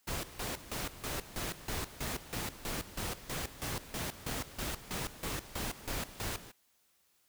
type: noise with tremolo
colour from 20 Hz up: pink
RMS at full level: -37 dBFS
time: 0.07-6.52 s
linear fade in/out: 10 ms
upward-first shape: square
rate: 3.1 Hz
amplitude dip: 80%
effects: white hiss -72 dBFS RMS until 7.28 s

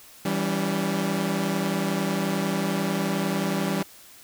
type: chord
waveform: sawtooth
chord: C# diminished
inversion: first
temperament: equal with one note detuned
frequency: 164.81 / 196 / 284.3 Hz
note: E3 / G3 / C#4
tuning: 0 / 0 / +44 cents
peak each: -25 / -22 / -27 dBFS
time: 0.25-3.83 s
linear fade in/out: 5 ms
effects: white hiss -49 dBFS RMS until 4.23 s

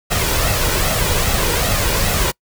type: noise with flanger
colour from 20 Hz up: pink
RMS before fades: -17 dBFS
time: 0.1-2.32 s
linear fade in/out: 20 ms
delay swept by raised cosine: 1.5 to 2.11 ms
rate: 2.5 Hz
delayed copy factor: +0.5
effects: noise-tail reverb RT60 0.1 s tail -26 dB re dry

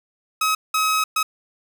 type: tone bursts at uneven times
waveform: sawtooth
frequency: 1275 Hz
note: D#6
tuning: 42 cents sharp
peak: -14 dBFS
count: 3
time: 0.41-0.55 / 0.74-1.04 / 1.16-1.23 s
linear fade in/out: 5 ms
effects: none

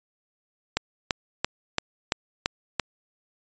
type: click train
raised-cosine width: 0.2 ms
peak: -5 dBFS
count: 7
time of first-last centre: 0.77-2.797 s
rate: 2.96 Hz
effects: resampled to 16000 Hz

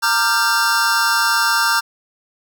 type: tone cluster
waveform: square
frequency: 921 / 1189 / 1387 / 1573 / 5380 Hz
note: A#5 / D6 / F6 / G6 / E8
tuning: -21 / +21 / -12 / +6 / +34 cents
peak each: -22 / -23 / -20 / -20 / -24 dBFS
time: 0.02-1.81 s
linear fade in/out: 20 ms
effects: none

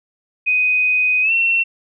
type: tone with pitch glide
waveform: sine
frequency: 2500 to 2711 Hz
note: D#7 to E7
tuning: +8 to +48 cents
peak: -13 dBFS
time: 0.46-1.64 s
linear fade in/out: 20 ms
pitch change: +140 cents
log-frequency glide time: 1.22-1.32 s
effects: none

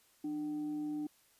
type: tone with frequency modulation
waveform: sine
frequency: 299.3 Hz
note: D4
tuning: 33 cents sharp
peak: -35 dBFS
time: 0.24-1.07 s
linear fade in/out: 5 ms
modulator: 466 Hz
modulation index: 0.21
effects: white hiss -68 dBFS RMS until 1.39 s + resampled to 32000 Hz

